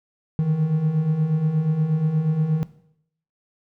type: beating tone pair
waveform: triangle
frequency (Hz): 150 / 158.4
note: D3 / D#3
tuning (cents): +37 / +31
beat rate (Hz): 8.4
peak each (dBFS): -24 / -17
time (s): 0.39-2.63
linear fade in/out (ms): 0
effects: noise-tail reverb RT60 0.7 s tail -17 dB re dry